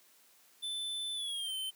square tone with pitch glide, 3520 to 3082 Hz, A7 to G7, 0 to -30 cents, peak -36 dBFS, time 0.62-1.71 s, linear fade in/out 20 ms, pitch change -230 cents, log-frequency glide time 1.14-1.54 s, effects white hiss -64 dBFS RMS until 1.75 s + high-pass 200 Hz 12 dB/octave

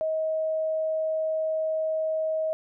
sine tone, 633 Hz, D#5, 30 cents sharp, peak -24 dBFS, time 0.01-2.53 s, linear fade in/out 0 ms, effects none

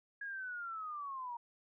sine linear sweep, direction down, 1661.2 to 932.3 Hz, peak -40 dBFS, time 0.21-1.37 s, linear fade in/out 5 ms, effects none

